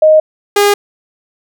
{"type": "tone pair in turn", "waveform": ["sine", "sawtooth"], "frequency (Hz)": [622.3, 408], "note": ["D#5", "G#4"], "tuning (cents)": [0, -31], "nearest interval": "perfect fifth", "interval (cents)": 731, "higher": "first", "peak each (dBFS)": [-3, -3], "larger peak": "neither", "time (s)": [[0.02, 0.2], [0.56, 0.74]], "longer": "neither", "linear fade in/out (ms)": 5, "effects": []}